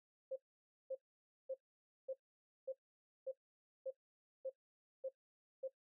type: tone bursts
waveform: sine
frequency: 530 Hz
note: C5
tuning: 22 cents sharp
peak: -39 dBFS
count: 10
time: 0.31-5.68 s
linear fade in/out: 10 ms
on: 51 ms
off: 540 ms
effects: noise-tail reverb RT60 0.1 s tail -17 dB re dry